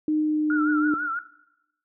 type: tone with pitch glide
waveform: sine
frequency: 306.6 to 302.2 Hz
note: D#4 to D4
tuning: -25 to +50 cents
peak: -20 dBFS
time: 0.08-0.94 s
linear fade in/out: 2 ms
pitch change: -25 cents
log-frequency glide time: 0.2-0.75 s
type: tone with vibrato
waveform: sine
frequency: 1396.9 Hz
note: F6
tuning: in tune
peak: -25 dBFS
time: 0.5-1.19 s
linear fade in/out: 2 ms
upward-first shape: triangle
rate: 6.1 Hz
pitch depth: 110 cents each way
effects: noise-tail reverb RT60 0.9 s tail -17 dB re dry